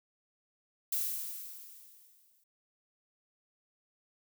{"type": "noise with exponential decay", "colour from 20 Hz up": "violet", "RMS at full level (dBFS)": -31, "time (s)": [0.92, 2.44], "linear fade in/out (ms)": 5, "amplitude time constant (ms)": 330, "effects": []}